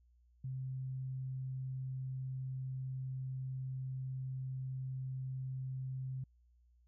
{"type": "tone", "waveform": "sine", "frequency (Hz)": 130.81, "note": "C3", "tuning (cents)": 0, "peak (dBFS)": -38, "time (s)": [0.44, 6.24], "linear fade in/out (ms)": 5, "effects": ["added 60 Hz sine -65 dBFS peak until 6.87 s"]}